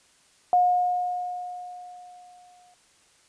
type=tone with exponential decay; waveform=sine; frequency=719 Hz; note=F#5; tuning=50 cents flat; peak=-15 dBFS; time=0.53-2.74 s; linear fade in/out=1 ms; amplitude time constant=480 ms; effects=white hiss -60 dBFS RMS until 3.28 s + resampled to 22050 Hz